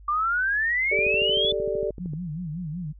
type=exponential sweep; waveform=sine; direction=up; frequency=1168 to 3520 Hz; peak=-21 dBFS; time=0.08-1.52 s; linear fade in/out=5 ms
type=chord; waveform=sine; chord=G suspended second; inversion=none; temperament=just; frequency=392 / 441 / 588 Hz; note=G4 / A4 / D5; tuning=0 / +4 / +2 cents; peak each=-28 dBFS; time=0.91-1.91 s; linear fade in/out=10 ms
type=click train; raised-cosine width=3 ms; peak=-25 dBFS; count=16; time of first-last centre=0.99-2.135 s; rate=13.1 Hz
type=tone with vibrato; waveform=sine; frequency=164.81 Hz; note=E3; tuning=in tune; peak=-29 dBFS; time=1.99-2.93 s; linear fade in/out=20 ms; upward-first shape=sine; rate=5.3 Hz; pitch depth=180 cents each way
effects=added 50 Hz sine -44 dBFS peak until 2.99 s